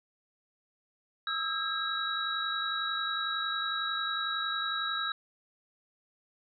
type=tone cluster; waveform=sine; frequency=1275 / 1326 / 1620 / 3872 Hz; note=D#6 / E6 / G#6 / B7; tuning=+42 / +10 / -43 / -35 cents; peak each=-38 / -36 / -35 / -34 dBFS; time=1.27-5.12 s; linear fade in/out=2 ms; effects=none